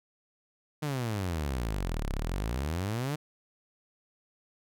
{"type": "exponential two-way sweep", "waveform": "sawtooth", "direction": "down then up", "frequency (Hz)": [155.4, 32.7, 155.4], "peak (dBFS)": -26, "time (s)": [0.82, 3.16], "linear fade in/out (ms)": 10, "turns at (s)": 2.11, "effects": []}